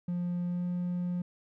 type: tone with pitch glide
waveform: triangle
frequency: 176 to 177.43 Hz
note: F3 to F3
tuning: +14 to +28 cents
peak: -27 dBFS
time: 0.08-1.22 s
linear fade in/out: 5 ms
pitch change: +14 cents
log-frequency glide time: 0.47-0.65 s
effects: tanh soft clip ceiling -23 dBFS